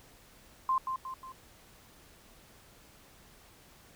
sine tone with echo, 1046.5 Hz, C6, in tune, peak -25 dBFS, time 0.69-0.78 s, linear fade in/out 2 ms, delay 180 ms, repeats 3, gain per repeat -6 dB, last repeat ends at 1.32 s, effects pink hiss -58 dBFS RMS until 3.95 s

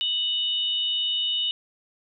sine tone pair together, 2960 / 3681 Hz, F#7 / A#7, 0 / -23 cents, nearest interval major third, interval 377 cents, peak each -24 / -28 dBFS, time 0.01-1.51 s, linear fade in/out 0 ms, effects none

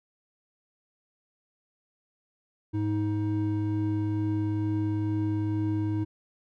triangle tone pair together, 104.3 / 315.1 Hz, G#2 / D#4, +8 / +22 cents, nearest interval octave + perfect fifth, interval 1914 cents, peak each -26 dBFS, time 2.73-6.05 s, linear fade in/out 20 ms, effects none

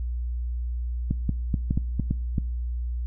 clicks, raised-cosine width 5 ms, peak -11 dBFS, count 8, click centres 1.11 / 1.293 / 1.542 / 1.709 / 1.775 / 1.997 / 2.11 / 2.382 s, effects noise-tail reverb RT60 0.7 s tail -22 dB re dry + added 60 Hz sine -26 dBFS peak until 3.06 s

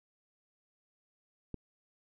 click, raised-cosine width 3 ms, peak -26 dBFS, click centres 1.543 s, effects none

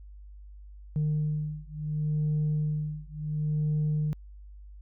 sine beating tone pair, 151.5 / 152.21 Hz, D#3 / D#3, -46 / -38 cents, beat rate 0.71 Hz, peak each -28 dBFS, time 0.96-4.13 s, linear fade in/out 0 ms, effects tanh soft clip ceiling -22 dBFS + added 50 Hz sine -44 dBFS peak until 4.81 s

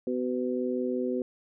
harmonic tone, 125.5 Hz, B2, 28 cents sharp, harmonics 2 / 3 / 4, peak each -30 / -31 / -33 dBFS, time 0.07-1.22 s, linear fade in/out 2 ms, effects none

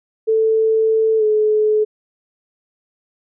sine tone with pitch glide, 442.2 to 427.9 Hz, A4 to A4, +9 to -48 cents, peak -12 dBFS, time 0.27-1.85 s, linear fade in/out 20 ms, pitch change -57 cents, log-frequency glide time 1.18-1.23 s, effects none

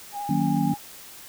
sine tone with vibrato, 816 Hz, G#5, 31 cents flat, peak -29 dBFS, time 0.12-0.78 s, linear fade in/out 50 ms, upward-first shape sine, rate 13 Hz, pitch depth 20 cents each way
sine chord, D# minor seventh, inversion none, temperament just, 155.56 / 186.68 / 233.3 / 280 Hz, D#3 / F#3 / A#3 / C#4, 0 / +16 / +2 / +18 cents, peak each -26 dBFS, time 0.29-0.74 s, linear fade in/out 5 ms
effects white hiss -44 dBFS RMS until 1.28 s

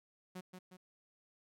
sawtooth tone with echo, 183.5 Hz, F#3, 14 cents flat, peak -40 dBFS, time 0.35-0.41 s, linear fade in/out 10 ms, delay 180 ms, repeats 2, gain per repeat -5 dB, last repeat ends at 0.77 s, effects AAC 48 kbps

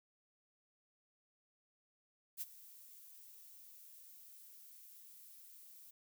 violet noise with ADSR envelope, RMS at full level -40 dBFS, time 2.37-5.91 s, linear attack 44 ms, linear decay 31 ms, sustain -18 dB, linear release 8 ms, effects none

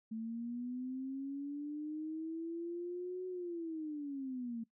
sine linear two-way sweep, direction up then down, 220 to 370 to 224.7 Hz, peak -38 dBFS, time 0.11-4.64 s, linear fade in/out 10 ms, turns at 3.27 s, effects noise-tail reverb RT60 0.1 s tail -20 dB re dry

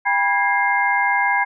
sine tone cluster, 799 / 974 / 1642 / 2111 Hz, G5 / B5 / G#6 / C7, +33 / -24 / -20 / +15 cents, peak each -21 dBFS, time 0.05-1.45 s, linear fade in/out 20 ms, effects none

